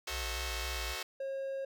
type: chord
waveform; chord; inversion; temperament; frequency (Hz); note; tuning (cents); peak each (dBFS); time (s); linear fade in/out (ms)
5% pulse; F# diminished seventh; none; just; 370 / 444 / 532.8 / 639.4; F#4 / A4 / C5 / Eb5; 0 / +16 / +31 / +47; -32; 0.07-1.03; 5
type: tone with vibrato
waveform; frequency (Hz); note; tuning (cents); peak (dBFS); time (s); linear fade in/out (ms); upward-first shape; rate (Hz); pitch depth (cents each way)
sine; 60.2; B1; -44; -38; 0.09-0.96; 50; square; 3.7; 80
type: tone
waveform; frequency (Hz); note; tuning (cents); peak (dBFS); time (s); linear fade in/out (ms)
triangle; 541; C#5; -42; -33; 1.2-1.65; 5
effects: none